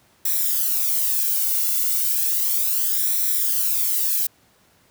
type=noise with flanger; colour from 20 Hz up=violet; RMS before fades=-21 dBFS; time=0.25-4.27 s; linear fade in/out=5 ms; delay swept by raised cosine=0.52 to 1.44 ms; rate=0.34 Hz; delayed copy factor=+0.75; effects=pink hiss -58 dBFS RMS until 4.9 s + high-pass 80 Hz 12 dB/octave